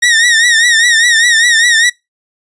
sawtooth tone with vibrato, 1864.7 Hz, A#6, in tune, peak -3 dBFS, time 0.02-1.9 s, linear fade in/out 10 ms, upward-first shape triangle, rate 5 Hz, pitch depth 100 cents each way, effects noise-tail reverb RT60 0.2 s tail -23 dB re dry + resampled to 22050 Hz

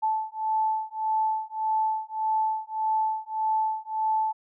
sine beating tone pair, 873 / 874.7 Hz, A5 / A5, -14 / -10 cents, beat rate 1.7 Hz, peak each -27 / -27 dBFS, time 0.02-4.33 s, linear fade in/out 20 ms, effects none

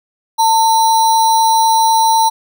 sine tone with sample-and-hold, 896 Hz, A5, 31 cents sharp, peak -8 dBFS, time 0.38-2.3 s, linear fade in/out 20 ms, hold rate 4900 Hz, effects none

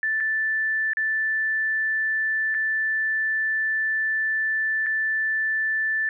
sine tone with dropouts, 1760 Hz, A6, in tune, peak -21 dBFS, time 0.03-6.09 s, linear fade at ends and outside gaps 1 ms, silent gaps 0.203-0.206 / 0.934-0.97 / 2.543-2.547 / 4.862-4.866 s, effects none

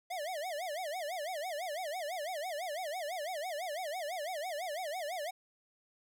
square tone with vibrato, 659.3 Hz, E5, in tune, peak -37 dBFS, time 0.1-5.31 s, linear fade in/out 10 ms, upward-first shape sine, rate 6 Hz, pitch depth 240 cents each way, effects none

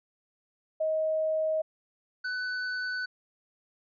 sine / square tone pair in turn, 630 / 1498.4 Hz, D#5 / F#6, +21 / +21 cents, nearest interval octave + minor third, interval 1500 cents, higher second, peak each -25 / -31 dBFS, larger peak first, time 0.8-1.62 / 2.24-3.06 s, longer neither, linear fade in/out 10 ms, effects resampled to 11025 Hz

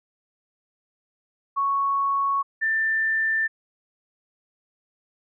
sine tone pair in turn, 1108.7 / 1780.5 Hz, C#6 / A6, 0 / +20 cents, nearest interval minor sixth, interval 820 cents, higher second, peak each -20 dBFS, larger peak neither, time 1.56-2.43 / 2.61-3.48 s, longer neither, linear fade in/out 20 ms, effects none

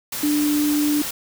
sine tone in noise, 295.9 Hz, D4, 13 cents sharp, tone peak -17 dBFS, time 0.23-1.02 s, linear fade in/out 5 ms, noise white, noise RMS -28 dBFS, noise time 0.12-1.11 s, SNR +8 dB, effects none

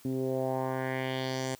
10% pulse tone with low-pass filter sweep, 130.81 Hz, C3, in tune, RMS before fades -32 dBFS, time 0.05-1.55 s, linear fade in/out 2 ms, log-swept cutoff 270 to 8200 Hz, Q 2.3, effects white hiss -57 dBFS RMS until 1.59 s

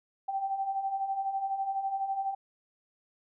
sine beating tone pair, 770 / 782 Hz, G5 / G5, -31 / -4 cents, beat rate 12 Hz, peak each -37 / -30 dBFS, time 0.28-2.35 s, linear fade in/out 10 ms, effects none

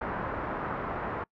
white low-pass noise, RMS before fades -34 dBFS, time 0.01-1.24 s, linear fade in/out 5 ms, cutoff 1400 Hz, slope 24 dB/octave, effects noise-tail reverb RT60 0.1 s tail -25 dB re dry

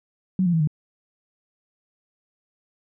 sine tone with pitch steps, 186.6 / 174.1 / 162.44 / 151.57 Hz, F#3 / F3 / E3 / D#3, +15 / -5 / -25 / -45 cents, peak -17 dBFS, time 0.39-0.674 s, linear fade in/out 2 ms, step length 71 ms, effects none

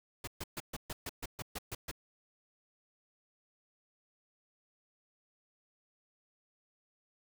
pink noise bursts, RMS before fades -40 dBFS, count 11, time 0.24-1.914 s, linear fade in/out 5 ms, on 34 ms, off 130 ms, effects none

